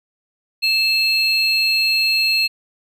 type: tone pair together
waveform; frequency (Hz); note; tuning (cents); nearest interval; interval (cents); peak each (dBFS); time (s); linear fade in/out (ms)
triangle; 2637 / 4228; E7 / C8; 0 / +17; minor sixth; 817; -16; 0.62-2.48; 20
effects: none